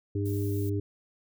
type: harmonic tone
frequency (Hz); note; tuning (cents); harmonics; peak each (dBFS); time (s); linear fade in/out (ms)
100.7; G2; +47; 1 / 3 / 4; -28 / -33 / -34; 0.15-0.8; 5
type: noise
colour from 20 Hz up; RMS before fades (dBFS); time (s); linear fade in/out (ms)
violet; -46; 0.25-0.7; 10
effects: none